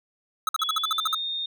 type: tone bursts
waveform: square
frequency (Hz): 1286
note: E6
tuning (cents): -43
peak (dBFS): -22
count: 10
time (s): 0.47-1.147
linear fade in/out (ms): 2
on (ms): 20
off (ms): 53
type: tone with pitch glide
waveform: sine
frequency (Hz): 3381 to 3666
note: G#7 to A#7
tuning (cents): +30 to -30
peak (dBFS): -27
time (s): 0.59-1.46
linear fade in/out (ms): 5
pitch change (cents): +140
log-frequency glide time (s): 0.7-1.17
effects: none